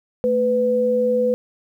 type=tone pair together; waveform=sine; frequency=222.2 / 498.8 Hz; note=A3 / B4; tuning=+17 / +17 cents; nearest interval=octave + major second; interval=1400 cents; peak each=-24 / -16 dBFS; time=0.24-1.34 s; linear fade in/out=0 ms; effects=9-bit